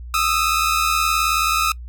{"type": "tone pair together", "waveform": "sawtooth", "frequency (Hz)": [1239.6, 1318.5], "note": ["D#6", "E6"], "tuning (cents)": [-7, 0], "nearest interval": "minor second", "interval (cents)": 107, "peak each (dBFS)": [-16, -16], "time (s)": [0.14, 1.72], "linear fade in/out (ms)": 2, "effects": ["noise-tail reverb RT60 0.1 s tail -23 dB re dry", "added 60 Hz sine -31 dBFS peak until 1.88 s"]}